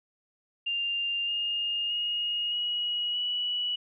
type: tone with pitch steps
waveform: sine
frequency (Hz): 2796 / 2832 / 2868 / 2905 / 2942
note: F7 / F7 / F7 / F#7 / F#7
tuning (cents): +1 / +23 / +45 / -32 / -11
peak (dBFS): -27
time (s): 0.66-3.76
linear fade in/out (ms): 10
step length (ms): 620
effects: none